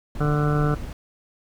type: noise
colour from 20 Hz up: brown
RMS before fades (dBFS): -31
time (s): 0.15-0.93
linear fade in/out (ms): 2
type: harmonic tone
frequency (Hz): 148.2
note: D3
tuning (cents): +16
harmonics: 1 / 2 / 3 / 4 / 5 / 7 / 8 / 9 / 10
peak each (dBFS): -20 / -28 / -28 / -34 / -34 / -40 / -35 / -31 / -36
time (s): 0.2-0.75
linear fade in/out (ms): 10
effects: none

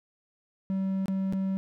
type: tone with dropouts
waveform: triangle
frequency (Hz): 191.8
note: G3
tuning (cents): -37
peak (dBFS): -24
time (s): 0.7-1.57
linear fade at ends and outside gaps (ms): 0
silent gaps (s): 1.058-1.082 / 1.325-1.334
effects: none

